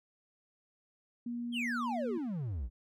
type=tone; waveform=sine; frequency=238.6 Hz; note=A#3; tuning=41 cents sharp; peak=-35 dBFS; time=1.26-2.18 s; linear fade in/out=5 ms
type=exponential sweep; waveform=triangle; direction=down; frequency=3354 to 51.91 Hz; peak=-32 dBFS; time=1.52-2.7 s; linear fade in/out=50 ms
effects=none